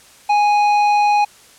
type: tone with tanh clipping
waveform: sine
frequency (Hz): 829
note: G#5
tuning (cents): -3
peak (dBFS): -13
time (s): 0.29-1.25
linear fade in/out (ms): 10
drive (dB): 10
effects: white hiss -46 dBFS RMS until 1.58 s + low-pass 10000 Hz 12 dB/octave